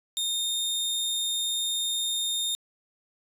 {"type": "tone", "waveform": "sawtooth", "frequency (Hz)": 3661, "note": "A#7", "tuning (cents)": -32, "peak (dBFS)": -23, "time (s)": [0.17, 2.55], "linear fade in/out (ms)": 0, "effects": ["resampled to 32000 Hz", "10-bit"]}